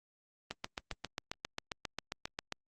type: click train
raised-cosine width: 0.2 ms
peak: -19 dBFS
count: 16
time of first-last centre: 0.51-2.523 s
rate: 7.45 Hz
effects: Opus 32 kbps